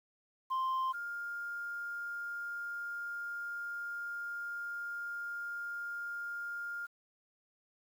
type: tone pair in turn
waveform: sine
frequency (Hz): 1046.5 / 1407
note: C6 / F6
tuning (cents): 0 / +12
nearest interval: perfect fourth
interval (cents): 512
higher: second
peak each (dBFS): -28 / -37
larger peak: first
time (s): 0.5-0.93 / 0.93-6.87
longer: second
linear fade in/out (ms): 20
effects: tanh soft clip ceiling -30 dBFS + 10-bit